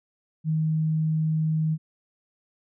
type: tone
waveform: sine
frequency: 157.4 Hz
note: D#3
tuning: 20 cents sharp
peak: -21 dBFS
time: 0.44-1.78 s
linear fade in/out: 50 ms
effects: none